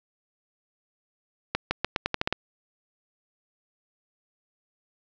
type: accelerating click train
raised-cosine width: 0.3 ms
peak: -8 dBFS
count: 9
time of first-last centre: 1.55-2.326 s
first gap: 160 ms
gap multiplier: 0.85
effects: resampled to 16000 Hz + 7-bit